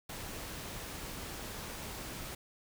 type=noise; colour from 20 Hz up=pink; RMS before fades=-43 dBFS; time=0.09-2.35 s; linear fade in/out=5 ms; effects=none